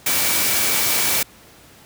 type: tone in noise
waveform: sine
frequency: 2295 Hz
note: D7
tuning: 40 cents flat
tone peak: -29 dBFS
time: 0.06-1.23 s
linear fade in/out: 5 ms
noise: white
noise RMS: -19 dBFS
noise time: 0.06-1.23 s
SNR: -13 dB
effects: pink hiss -47 dBFS RMS until 1.85 s + high-pass 60 Hz 12 dB/octave